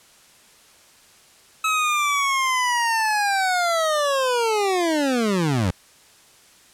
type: linear sweep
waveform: 25% pulse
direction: down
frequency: 1292 to 82.41 Hz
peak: -15 dBFS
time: 1.64-5.71 s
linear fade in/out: 5 ms
effects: white hiss -52 dBFS RMS until 6.73 s + low-pass 10000 Hz 12 dB/octave